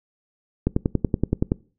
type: click train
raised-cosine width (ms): 3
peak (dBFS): -6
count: 10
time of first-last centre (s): 0.67-1.519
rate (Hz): 10.6
effects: noise-tail reverb RT60 0.4 s tail -23 dB re dry